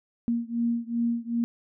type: beating tone pair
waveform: sine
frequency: 233.4 / 236 Hz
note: A#3 / A#3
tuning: +2 / +22 cents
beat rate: 2.6 Hz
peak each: -27 / -28 dBFS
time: 0.28-1.44 s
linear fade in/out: 0 ms
effects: none